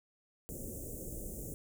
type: band-stop noise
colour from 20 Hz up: pink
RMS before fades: -43 dBFS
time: 0.49-1.54 s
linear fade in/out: 0 ms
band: 570 to 6900 Hz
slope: 48 dB/octave
effects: none